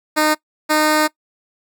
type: tone pair in turn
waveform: 10% pulse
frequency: 306.7 / 306.7 Hz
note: D#4 / D#4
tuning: -25 / -25 cents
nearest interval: unison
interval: 0 cents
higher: neither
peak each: -5 dBFS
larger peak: neither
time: 0.16-0.35 / 0.69-1.08 s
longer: second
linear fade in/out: 20 ms
effects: noise-tail reverb RT60 0.1 s tail -21 dB re dry